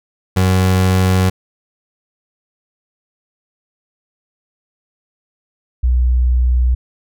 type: tone pair in turn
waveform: 30% pulse / sine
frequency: 93.2 / 61.79 Hz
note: F#2 / B1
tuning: +13 / +2 cents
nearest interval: perfect fifth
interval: 711 cents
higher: first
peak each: -8 / -10 dBFS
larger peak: first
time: 0.36-1.3 / 5.83-6.75 s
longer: first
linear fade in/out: 10 ms
effects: none